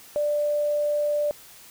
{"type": "tone", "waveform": "sine", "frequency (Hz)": 590, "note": "D5", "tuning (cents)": 8, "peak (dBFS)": -21, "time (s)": [0.16, 1.31], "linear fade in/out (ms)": 0, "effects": ["white hiss -48 dBFS RMS until 1.7 s"]}